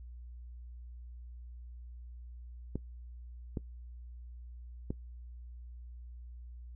clicks, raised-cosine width 3 ms, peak -22 dBFS, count 3, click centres 2.756 / 3.572 / 4.905 s, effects noise-tail reverb RT60 0.1 s tail -20 dB re dry + added 60 Hz sine -45 dBFS peak until 6.75 s

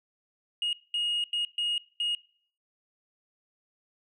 sine tone bursts at uneven times, 2870 Hz, F7, 47 cents sharp, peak -24 dBFS, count 5, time 0.62-0.73 / 0.94-1.24 / 1.33-1.45 / 1.58-1.78 / 2-2.15 s, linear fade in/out 2 ms, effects noise-tail reverb RT60 0.5 s tail -21 dB re dry + tanh soft clip ceiling -24 dBFS

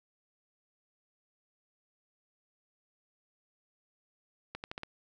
accelerating click train, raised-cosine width 0.3 ms, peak -23 dBFS, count 5, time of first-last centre 4.55-4.834 s, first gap 89 ms, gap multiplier 0.85, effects none

